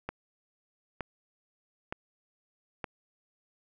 click train, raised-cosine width 0.5 ms, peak -19 dBFS, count 4, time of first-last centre 0.09-2.842 s, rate 1.09 Hz, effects none

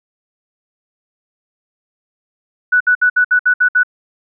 sine tone bursts, 1480 Hz, F#6, in tune, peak -8 dBFS, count 8, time 2.72-3.834 s, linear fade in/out 10 ms, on 85 ms, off 62 ms, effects none

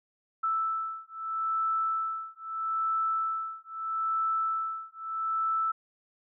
sine beating tone pair, 1318.5 / 1319.28 Hz, E6 / E6, 0 / +1 cents, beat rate 0.78 Hz, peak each -31 dBFS, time 0.43-5.72 s, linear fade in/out 10 ms, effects none

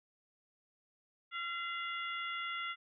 harmonic tone with a mistuned harmonic, 684 Hz, F5, 36 cents flat, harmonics 2 / 3 / 4 / 5, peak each -40 / -41 / -46 / -47 dBFS, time 1.31-2.76 s, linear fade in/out 50 ms, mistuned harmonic 4, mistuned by +52 cents, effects none

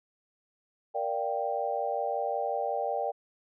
sine chord, G minor seventh, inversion first, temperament equal, 466.2 / 587.3 / 698.5 / 784 Hz, Bb4 / D5 / F5 / G5, 0 / 0 / 0 / 0 cents, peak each -35 / -33 / -35 / -32 dBFS, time 0.94-3.12 s, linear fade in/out 20 ms, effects none

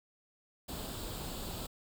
pink noise with comb filter, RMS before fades -41 dBFS, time 0.68-1.67 s, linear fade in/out 10 ms, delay 0.25 ms, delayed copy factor +0.6, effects none

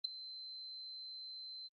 sine tone with ADSR envelope, 4084 Hz, C8, 43 cents flat, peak -29 dBFS, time 0.04-1.69 s, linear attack 11 ms, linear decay 5 ms, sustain -17 dB, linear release 29 ms, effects Opus 24 kbps

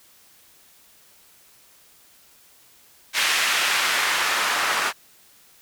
white noise with band-pass filter sweep, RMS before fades -22 dBFS, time 3.13-4.93 s, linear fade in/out 50 ms, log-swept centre 2200 to 1200 Hz, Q 1.1, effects white hiss -54 dBFS RMS until 5.61 s

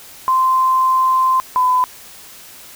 sine tone pair in turn, 1039 / 1007.7 Hz, C6 / B5, -12 / +35 cents, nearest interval minor second, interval 53 cents, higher first, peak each -11 dBFS, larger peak neither, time 0.28-1.4 / 1.56-1.84 s, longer first, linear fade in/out 0 ms, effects white hiss -39 dBFS RMS until 2.75 s

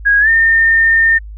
sine tone with pitch glide, 1646 to 1815.8 Hz, G#6 to A#6, -16 to -46 cents, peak -7 dBFS, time 0.05-1.19 s, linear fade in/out 20 ms, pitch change +170 cents, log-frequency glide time 0.2-0.29 s, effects added 52 Hz sine -27 dBFS peak until 1.37 s

